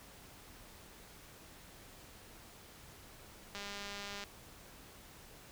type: click train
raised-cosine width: 0.2 ms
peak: -27 dBFS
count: 140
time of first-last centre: 3.55-4.238 s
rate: 202 Hz
effects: pink hiss -56 dBFS RMS until 5.51 s